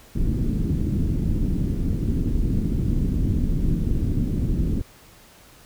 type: low-pass noise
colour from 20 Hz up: pink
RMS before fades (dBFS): -22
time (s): 0.15-4.82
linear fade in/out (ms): 10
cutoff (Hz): 290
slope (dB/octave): 24
effects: pink hiss -50 dBFS RMS until 5.65 s